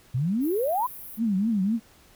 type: exponential sweep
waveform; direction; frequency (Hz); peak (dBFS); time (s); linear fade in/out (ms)
sine; up; 116.54 to 1053; -22; 0.14-0.87; 10
type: high-pass noise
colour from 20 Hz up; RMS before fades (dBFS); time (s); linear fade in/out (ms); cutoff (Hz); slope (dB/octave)
pink; -41; 0.4-1.2; 50; 11000; 48
type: tone with vibrato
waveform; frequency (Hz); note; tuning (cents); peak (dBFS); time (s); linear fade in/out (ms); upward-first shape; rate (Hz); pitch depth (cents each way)
sine; 208.1; G#3; +4; -21; 1.17-1.8; 50; triangle; 3.9; 230
effects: pink hiss -56 dBFS RMS until 2.15 s